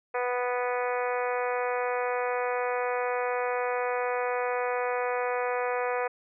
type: harmonic tone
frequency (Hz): 246.9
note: B3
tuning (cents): 0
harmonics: 2 / 3 / 4 / 5 / 6 / 7 / 8 / 9 / 10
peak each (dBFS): -29 / -33 / -35 / -37 / -39 / -40 / -41 / -42 / -43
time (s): 0.14-6.08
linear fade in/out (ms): 10
effects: none